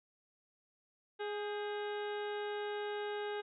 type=harmonic tone with a mistuned harmonic; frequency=415.3 Hz; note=G#4; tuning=in tune; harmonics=1 / 2 / 3 / 4 / 5 / 6 / 7 / 8 / 9; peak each=-38 / -44 / -52 / -47 / -54 / -58 / -54 / -58 / -55 dBFS; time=1.19-3.42 s; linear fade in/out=20 ms; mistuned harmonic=4; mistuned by=-69 cents; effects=none